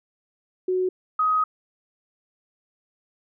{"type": "tone pair in turn", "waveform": "sine", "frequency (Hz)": [369.2, 1258.8], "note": ["F#4", "D#6"], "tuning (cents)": [-4, 20], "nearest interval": "octave + major sixth", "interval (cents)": 2124, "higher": "second", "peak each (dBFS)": [-20, -18], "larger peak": "second", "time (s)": [[0.68, 0.89], [1.19, 1.44]], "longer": "second", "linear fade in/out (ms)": 5, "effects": []}